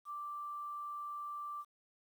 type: tone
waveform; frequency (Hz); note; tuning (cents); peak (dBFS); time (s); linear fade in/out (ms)
sine; 1174.7; D6; 0; -40; 0.05-1.65; 50
effects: 11-bit